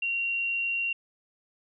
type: tone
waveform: sine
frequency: 2754 Hz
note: F7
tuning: 25 cents flat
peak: -26 dBFS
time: 0.02-0.93 s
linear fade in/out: 5 ms
effects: none